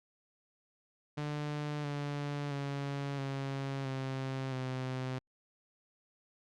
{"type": "tone with pitch steps", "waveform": "sawtooth", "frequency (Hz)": [148.3, 144.33, 140.46, 136.7, 133.04, 129.48], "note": ["D3", "D3", "C#3", "C#3", "C3", "C3"], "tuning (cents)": [17, -30, 23, -24, 29, -18], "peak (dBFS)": -31, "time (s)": [1.17, 5.19], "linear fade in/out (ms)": 10, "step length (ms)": 670, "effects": ["low-pass 5000 Hz 12 dB/octave", "Opus 48 kbps"]}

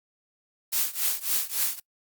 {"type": "noise with tremolo", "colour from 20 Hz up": "blue", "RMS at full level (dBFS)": -23, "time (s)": [0.72, 1.8], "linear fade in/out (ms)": 10, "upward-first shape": "triangle", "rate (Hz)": 3.6, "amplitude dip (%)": 95, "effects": ["noise-tail reverb RT60 0.1 s tail -26 dB re dry", "Opus 48 kbps"]}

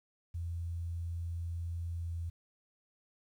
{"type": "tone with pitch glide", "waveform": "sine", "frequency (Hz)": [84.9, 84.36], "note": ["F2", "E2"], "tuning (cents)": [-48, 41], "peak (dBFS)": -35, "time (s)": [0.34, 2.3], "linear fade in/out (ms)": 10, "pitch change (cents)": -11, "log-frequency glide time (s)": [1.93, 2.17], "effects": ["11-bit"]}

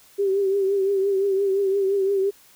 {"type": "tone with vibrato", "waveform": "sine", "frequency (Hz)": 392, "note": "G4", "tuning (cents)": 0, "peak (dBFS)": -18, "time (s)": [0.18, 2.31], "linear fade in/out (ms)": 20, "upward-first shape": "triangle", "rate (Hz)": 5.8, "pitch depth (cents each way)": 60, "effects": ["white hiss -53 dBFS RMS until 2.55 s"]}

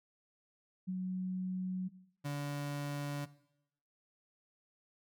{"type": "tone pair in turn", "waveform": ["sine", "35% pulse"], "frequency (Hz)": [185, 144.11], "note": ["F#3", "D3"], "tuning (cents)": [0, -32], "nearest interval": "major third", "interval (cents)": 432, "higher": "first", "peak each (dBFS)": [-34, -34], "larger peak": "neither", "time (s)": [[0.87, 1.89], [2.24, 3.26]], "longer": "neither", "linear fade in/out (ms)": 20, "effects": ["noise-tail reverb RT60 0.8 s tail -18 dB re dry"]}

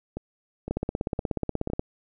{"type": "two click trains", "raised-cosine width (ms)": 2, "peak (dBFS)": [-13, -19], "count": [19, 4], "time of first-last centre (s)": [[0.71, 1.794], [0.17, 1.701]], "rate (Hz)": [16.6, 1.96], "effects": []}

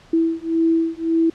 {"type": "beating tone pair", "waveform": "sine", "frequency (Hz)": [327.4, 329.2], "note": ["E4", "E4"], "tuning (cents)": [-12, -2], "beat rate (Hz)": 1.8, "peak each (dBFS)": -19, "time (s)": [0.13, 1.3], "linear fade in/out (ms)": 5, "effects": ["pink hiss -49 dBFS RMS until 1.34 s", "low-pass 5000 Hz 12 dB/octave"]}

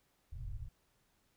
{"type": "low-pass noise", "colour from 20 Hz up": "pink", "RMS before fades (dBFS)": -43, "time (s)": [0.32, 0.69], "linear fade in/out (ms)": 10, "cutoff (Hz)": 130, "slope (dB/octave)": 96, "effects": ["pink hiss -75 dBFS RMS until 1.36 s"]}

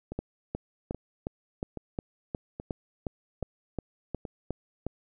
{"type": "two click trains", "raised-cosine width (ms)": 2, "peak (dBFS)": [-18, -23], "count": [14, 6], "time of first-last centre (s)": [[0.19, 4.866], [0.12, 4.252]], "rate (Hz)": [2.78, 1.21], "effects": []}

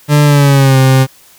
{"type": "tone with pitch glide", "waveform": "40% pulse", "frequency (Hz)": [147.5, 132.17], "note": ["D3", "C3"], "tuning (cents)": [8, 18], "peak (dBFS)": -4, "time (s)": [0.08, 1.07], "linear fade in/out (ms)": 50, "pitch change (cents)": -190, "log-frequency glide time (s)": [0.24, 0.78], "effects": ["white hiss -43 dBFS RMS until 1.38 s"]}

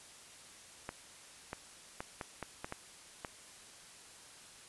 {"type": "clicks", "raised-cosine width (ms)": 0.5, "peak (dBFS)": -24, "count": 8, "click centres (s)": [0.891, 1.531, 2.005, 2.212, 2.427, 2.645, 2.724, 3.248], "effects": ["white hiss -55 dBFS RMS until 4.68 s", "resampled to 24000 Hz"]}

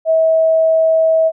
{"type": "tone", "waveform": "sine", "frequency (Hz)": 645, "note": "E5", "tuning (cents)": -38, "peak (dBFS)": -9, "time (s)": [0.05, 1.32], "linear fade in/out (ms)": 50, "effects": []}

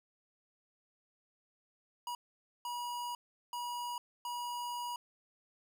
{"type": "tone bursts at uneven times", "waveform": "square", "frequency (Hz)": 966, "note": "B5", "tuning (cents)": -39, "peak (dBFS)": -38, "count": 4, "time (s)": [[2.07, 2.15], [2.65, 3.15], [3.53, 3.98], [4.25, 4.96]], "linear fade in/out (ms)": 2, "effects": []}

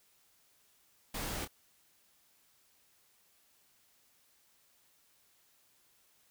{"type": "noise with echo", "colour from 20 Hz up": "pink", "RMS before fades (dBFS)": -39, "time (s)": [1.14, 1.45], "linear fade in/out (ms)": 5, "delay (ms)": 28, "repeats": 1, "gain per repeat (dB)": -9, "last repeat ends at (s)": 1.478, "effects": ["white hiss -69 dBFS RMS until 6.3 s"]}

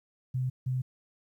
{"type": "tone pair in turn", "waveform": "sine", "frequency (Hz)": [128.5, 128.5], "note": ["C3", "C3"], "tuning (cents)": [-31, -31], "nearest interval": "unison", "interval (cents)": 0, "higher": "neither", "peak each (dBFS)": -27, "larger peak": "neither", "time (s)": [[0.34, 0.5], [0.66, 0.82]], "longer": "neither", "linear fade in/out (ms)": 10, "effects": ["11-bit"]}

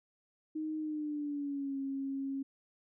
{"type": "tone with pitch glide", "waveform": "sine", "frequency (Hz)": [311.1, 272.4], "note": ["D#4", "C#4"], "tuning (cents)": [0, -30], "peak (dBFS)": -34, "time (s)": [0.55, 2.43], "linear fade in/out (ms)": 10, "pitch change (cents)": -230, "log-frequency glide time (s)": [0.78, 1.78], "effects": []}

